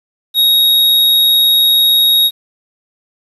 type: tone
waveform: square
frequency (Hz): 3771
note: A#7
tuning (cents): +19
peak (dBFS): -8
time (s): 0.34-2.31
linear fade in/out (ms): 50
effects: resampled to 32000 Hz + 7-bit